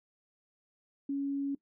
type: tone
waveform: sine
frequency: 278.8 Hz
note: C#4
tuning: 10 cents sharp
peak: -30 dBFS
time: 1.09-1.55 s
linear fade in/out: 5 ms
effects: noise-tail reverb RT60 0.1 s tail -20 dB re dry